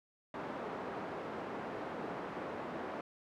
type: band-pass noise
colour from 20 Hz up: pink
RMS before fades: -42 dBFS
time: 0.34-3.01 s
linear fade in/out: 2 ms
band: 270 to 1200 Hz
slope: 12 dB/octave
effects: none